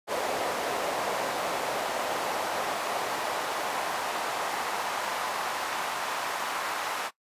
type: noise with high-pass filter sweep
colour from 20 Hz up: brown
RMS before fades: -31 dBFS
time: 0.07-7.11 s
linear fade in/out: 50 ms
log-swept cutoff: 600 to 1000 Hz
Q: 1.5
effects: noise-tail reverb RT60 0.1 s tail -19 dB re dry + resampled to 32000 Hz